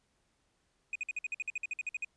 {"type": "tone bursts", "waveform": "triangle", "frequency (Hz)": 2489, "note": "D#7", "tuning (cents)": 0, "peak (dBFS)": -31, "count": 15, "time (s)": [0.93, 2.047], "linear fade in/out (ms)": 2, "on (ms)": 25, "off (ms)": 53, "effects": ["pink hiss -75 dBFS RMS until 2.16 s", "resampled to 22050 Hz"]}